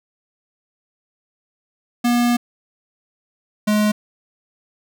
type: tone pair in turn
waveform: square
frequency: 240.6 / 210.9 Hz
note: B3 / G#3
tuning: -45 / +27 cents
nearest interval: major second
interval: 228 cents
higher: first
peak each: -15 dBFS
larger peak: neither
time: 2.04-2.37 / 3.67-3.92 s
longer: first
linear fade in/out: 10 ms
effects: none